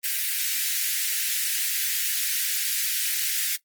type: high-pass noise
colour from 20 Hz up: white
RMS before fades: -26 dBFS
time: 0.03-3.57 s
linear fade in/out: 20 ms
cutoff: 1600 Hz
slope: 48 dB/octave
effects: noise-tail reverb RT60 0.1 s tail -17 dB re dry + Opus 24 kbps